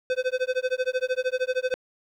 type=tone with tremolo; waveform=square; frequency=510 Hz; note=C5; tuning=44 cents flat; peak=-21 dBFS; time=0.1-1.74 s; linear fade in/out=0 ms; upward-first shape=sine; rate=13 Hz; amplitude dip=100%; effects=low-pass 4000 Hz 12 dB/octave + 10-bit